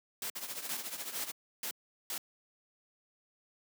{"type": "noise bursts", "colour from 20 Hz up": "white", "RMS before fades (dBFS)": -38, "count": 5, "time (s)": [0.22, 2.18], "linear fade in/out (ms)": 2, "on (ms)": 80, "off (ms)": 390}
{"type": "noise with tremolo", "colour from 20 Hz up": "white", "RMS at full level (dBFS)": -38, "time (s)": [0.35, 1.32], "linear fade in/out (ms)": 10, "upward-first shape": "triangle", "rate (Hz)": 14, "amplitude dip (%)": 75}
{"effects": ["high-pass 200 Hz 12 dB/octave"]}